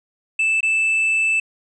triangle tone with dropouts, 2637 Hz, E7, in tune, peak -14 dBFS, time 0.39-1.4 s, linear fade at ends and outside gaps 5 ms, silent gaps 0.607-0.629 s, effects resampled to 24000 Hz

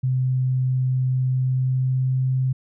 sine tone with pitch glide, 128.9 to 130.17 Hz, C3 to C3, -26 to -9 cents, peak -18 dBFS, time 0.03-2.53 s, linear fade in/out 10 ms, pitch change +17 cents, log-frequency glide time 1.23-2.33 s, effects none

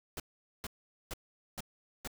pink noise bursts, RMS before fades -40 dBFS, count 5, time 0.17-2.075 s, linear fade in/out 2 ms, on 29 ms, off 440 ms, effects none

